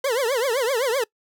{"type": "tone with vibrato", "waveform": "40% pulse", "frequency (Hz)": 500, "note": "B4", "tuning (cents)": 21, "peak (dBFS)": -19, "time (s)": [0.04, 1.04], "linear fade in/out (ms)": 5, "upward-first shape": "triangle", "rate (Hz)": 7.8, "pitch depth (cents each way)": 260, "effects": ["noise-tail reverb RT60 0.1 s tail -24 dB re dry"]}